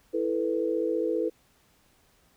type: chord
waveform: sine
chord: E suspended fourth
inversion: none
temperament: just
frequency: 329.6 / 439.5 / 494.4 Hz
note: E4 / A4 / B4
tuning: 0 / -2 / +2 cents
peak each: -29 dBFS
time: 0.13-1.3 s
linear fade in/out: 20 ms
effects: pink hiss -64 dBFS RMS until 2.36 s